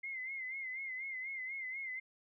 sine tone with vibrato, 2093 Hz, C7, in tune, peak -39 dBFS, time 0.03-2 s, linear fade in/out 10 ms, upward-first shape sine, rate 4.1 Hz, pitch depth 70 cents each way, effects none

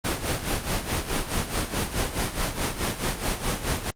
pink noise with tremolo, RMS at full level -24 dBFS, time 0.04-3.91 s, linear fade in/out 10 ms, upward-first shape sine, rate 4.7 Hz, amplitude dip 70%, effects low-pass 12000 Hz 12 dB/octave + Opus 32 kbps

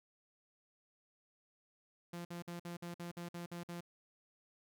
sawtooth tone bursts, 172.8 Hz, F3, 18 cents flat, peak -39 dBFS, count 10, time 2.13-3.807 s, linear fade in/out 5 ms, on 120 ms, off 53 ms, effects none

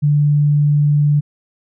sine tone, 146.83 Hz, D3, in tune, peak -10 dBFS, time 0.02-1.21 s, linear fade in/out 20 ms, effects none

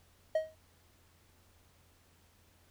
triangle tone with exponential decay, 631 Hz, D#5, 24 cents sharp, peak -22 dBFS, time 0.35-0.55 s, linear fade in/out 5 ms, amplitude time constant 43 ms, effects added 86 Hz sine -67 dBFS peak until 2.7 s + pink hiss -67 dBFS RMS until 2.7 s

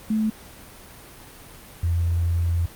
sine tone pair in turn, 217.6 / 85.07 Hz, A3 / F2, -19 / -45 cents, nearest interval octave + major third, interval 1626 cents, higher first, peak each -19 dBFS, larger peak neither, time 0.1-0.3 / 1.83-2.66 s, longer second, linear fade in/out 5 ms, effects pink hiss -44 dBFS RMS until 2.75 s + Opus 32 kbps

